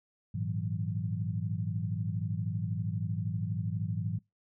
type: tone cluster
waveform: sine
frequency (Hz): 103.4 / 116 / 160.3 / 184.2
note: G#2 / A#2 / E3 / F#3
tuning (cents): -7 / -8 / -48 / -7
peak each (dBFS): -34 / -37 / -36 / -39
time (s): 0.34-4.19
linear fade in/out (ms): 10
effects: noise-tail reverb RT60 0.2 s tail -24 dB re dry